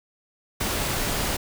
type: noise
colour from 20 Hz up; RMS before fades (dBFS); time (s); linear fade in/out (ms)
pink; -26; 0.6-1.37; 10
effects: none